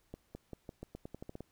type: accelerating click train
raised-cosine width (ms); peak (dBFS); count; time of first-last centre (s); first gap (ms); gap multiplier
2; -30; 12; 0.14-1.406; 210; 0.87
effects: pink hiss -73 dBFS RMS until 1.51 s